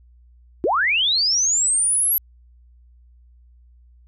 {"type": "linear sweep", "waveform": "sine", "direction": "up", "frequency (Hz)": [293.7, 11770], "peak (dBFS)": -16, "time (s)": [0.64, 2.18], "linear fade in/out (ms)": 0, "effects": ["added 60 Hz sine -48 dBFS peak until 4.07 s"]}